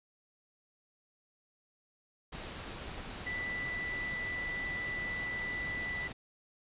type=tone in noise; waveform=sine; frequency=1977 Hz; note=B6; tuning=1 cent sharp; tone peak=-35 dBFS; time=3.26-6.08 s; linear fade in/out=10 ms; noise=pink; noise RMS=-43 dBFS; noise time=2.32-6.13 s; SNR=+5 dB; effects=resampled to 8000 Hz